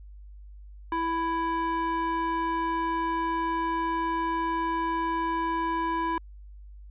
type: tone with band-pass filter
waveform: square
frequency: 330.9 Hz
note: E4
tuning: 7 cents sharp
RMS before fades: -28 dBFS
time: 0.92-6.18 s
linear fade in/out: 2 ms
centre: 1000 Hz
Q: 1.8
effects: added 50 Hz sine -43 dBFS peak until 6.9 s + resampled to 8000 Hz